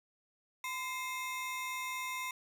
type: ring-modulated tone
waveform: 35% pulse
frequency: 1568 Hz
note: G6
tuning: in tune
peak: -32 dBFS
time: 0.64-2.31 s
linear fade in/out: 2 ms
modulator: 546 Hz
effects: none